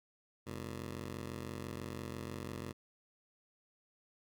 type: ring-modulated tone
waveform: 15% pulse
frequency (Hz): 114.3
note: A#2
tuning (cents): -34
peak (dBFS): -32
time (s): 0.46-2.73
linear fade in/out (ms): 20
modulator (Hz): 23
effects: none